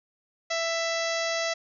harmonic tone, 663 Hz, E5, 10 cents sharp, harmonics 1 / 2 / 3 / 4 / 5 / 6 / 7 / 8 / 9 / 10, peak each -29 / -36 / -32 / -38 / -39 / -38 / -39 / -38 / -39 / -43 dBFS, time 0.5-1.54 s, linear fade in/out 10 ms, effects none

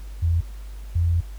sine tone pair in turn, 83.8 / 85.12 Hz, E2 / F2, +29 / -44 cents, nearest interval unison, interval 27 cents, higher second, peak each -17 dBFS, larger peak neither, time 0.22-0.41 / 0.95-1.21 s, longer second, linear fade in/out 10 ms, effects added 50 Hz sine -33 dBFS peak until 1.38 s + pink hiss -52 dBFS RMS until 1.38 s

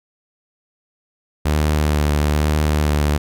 sawtooth tone with vibrato, 75 Hz, D2, 37 cents sharp, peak -11 dBFS, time 1.45-3.18 s, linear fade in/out 10 ms, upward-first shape triangle, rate 1.1 Hz, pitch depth 29 cents each way, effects none

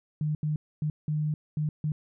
sine tone bursts at uneven times, 151.9 Hz, D#3, 41 cents flat, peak -25 dBFS, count 6, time 0.21-0.35 / 0.43-0.56 / 0.82-0.9 / 1.08-1.34 / 1.57-1.69 / 1.84-1.92 s, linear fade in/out 2 ms, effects none

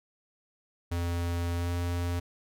square tone with pitch glide, 86.1 to 87.15 Hz, F2 to F2, -24 to -3 cents, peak -29 dBFS, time 0.91-2.2 s, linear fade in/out 10 ms, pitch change +21 cents, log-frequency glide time 1.55-1.71 s, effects none

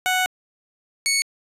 15% pulse tone pair in turn, 740 / 2217 Hz, F#5 / C#7, 0 / 0 cents, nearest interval octave + perfect fifth, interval 1900 cents, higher second, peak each -12 dBFS, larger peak neither, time 0.06-0.26 / 1.06-1.22 s, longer first, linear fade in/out 0 ms, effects resampled to 32000 Hz

